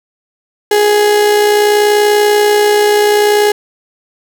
35% pulse tone with amplitude modulation, 416.4 Hz, G#4, 5 cents sharp, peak -4 dBFS, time 0.71-3.52 s, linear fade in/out 5 ms, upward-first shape sine, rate 60.6 Hz, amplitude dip 35%, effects none

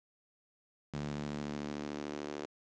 sawtooth tone with high-pass filter sweep, 73.42 Hz, D2, in tune, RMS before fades -40 dBFS, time 0.93-2.46 s, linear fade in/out 10 ms, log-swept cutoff 160 to 360 Hz, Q 2, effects resampled to 16000 Hz + 10-bit

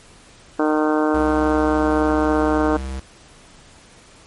harmonic tone, 153.4 Hz, D#3, 24 cents flat, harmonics 2 / 3 / 4 / 5 / 6 / 7 / 8 / 9 / 10, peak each -18 / -22 / -24 / -26 / -28 / -29 / -30 / -31 / -32 dBFS, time 0.59-2.77 s, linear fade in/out 5 ms
square tone, 66.1 Hz, C2, 18 cents sharp, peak -26 dBFS, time 1.14-3 s, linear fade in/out 5 ms
effects pink hiss -47 dBFS RMS until 4.26 s + MP3 48 kbps

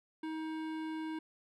sine tone with hard clipping, 316.4 Hz, D#4, 29 cents sharp, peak -39 dBFS, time 0.23-1.19 s, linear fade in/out 5 ms, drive 16 dB, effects none

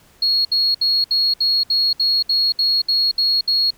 sine tone bursts, 4312 Hz, C#8, 49 cents flat, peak -13 dBFS, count 12, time 0.22-3.706 s, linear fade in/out 5 ms, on 230 ms, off 66 ms, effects tanh soft clip ceiling -9 dBFS + pink hiss -52 dBFS RMS until 3.77 s

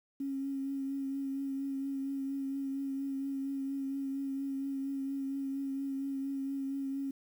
sine tone with vibrato, 273.1 Hz, C#4, 26 cents flat, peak -33 dBFS, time 0.2-7.11 s, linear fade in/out 5 ms, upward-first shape triangle, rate 4.3 Hz, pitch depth 23 cents each way, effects 10-bit

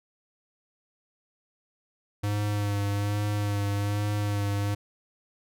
square tone with vibrato, 102.5 Hz, G#2, 22 cents flat, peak -26 dBFS, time 2.23-4.75 s, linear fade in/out 10 ms, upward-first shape sine, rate 1.2 Hz, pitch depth 25 cents each way, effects none

